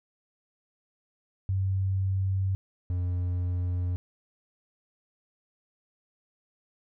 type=tone pair in turn; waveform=sine / triangle; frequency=95.8 / 89.28 Hz; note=G2 / F2; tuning=-39 / +39 cents; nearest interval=minor second; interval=122 cents; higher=first; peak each=-24 dBFS; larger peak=neither; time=1.49-2.55 / 2.9-3.96 s; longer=neither; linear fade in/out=0 ms; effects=none